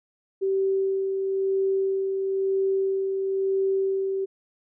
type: tone with tremolo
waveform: sine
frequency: 386.6 Hz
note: G4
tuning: 24 cents flat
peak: -20 dBFS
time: 0.41-4.26 s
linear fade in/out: 20 ms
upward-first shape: sine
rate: 1 Hz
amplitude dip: 35%
effects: none